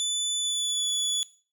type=tone with pitch glide; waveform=25% pulse; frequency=3490 to 3426 Hz; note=A7 to A7; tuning=-15 to -47 cents; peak=-21 dBFS; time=0-1.23 s; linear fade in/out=0 ms; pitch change=-32 cents; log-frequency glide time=0.37-0.89 s; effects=noise-tail reverb RT60 0.4 s tail -18 dB re dry